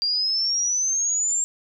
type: exponential sweep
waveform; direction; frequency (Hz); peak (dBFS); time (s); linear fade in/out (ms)
sine; up; 4732 to 7459; -20; 0.02-1.44; 0
effects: none